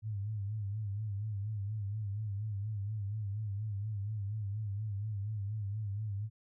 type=tone with vibrato; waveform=sine; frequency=103.83 Hz; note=G#2; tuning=in tune; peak=-34 dBFS; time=0.02-6.3 s; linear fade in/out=50 ms; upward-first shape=sine; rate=4.2 Hz; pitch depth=96 cents each way; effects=none